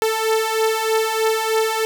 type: beating tone pair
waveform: sawtooth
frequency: 440 / 443.2 Hz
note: A4 / A4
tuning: 0 / +13 cents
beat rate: 3.2 Hz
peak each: -18 / -15 dBFS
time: 0.02-1.85 s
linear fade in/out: 0 ms
effects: 8-bit